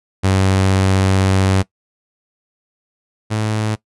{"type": "tone pair in turn", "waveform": "sawtooth", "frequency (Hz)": [95.6, 107.95], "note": ["G2", "A2"], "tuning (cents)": [-43, -33], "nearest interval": "major second", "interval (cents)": 210, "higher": "second", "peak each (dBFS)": [-8, -13], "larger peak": "first", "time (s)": [[0.23, 1.63], [3.3, 3.76]], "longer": "first", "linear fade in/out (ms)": 20, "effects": ["noise-tail reverb RT60 0.1 s tail -20 dB re dry", "resampled to 24000 Hz"]}